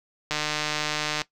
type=click train; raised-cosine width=0.2 ms; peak=-9 dBFS; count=138; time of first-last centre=0.31-1.217 s; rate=151 Hz; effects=noise-tail reverb RT60 0.1 s tail -17 dB re dry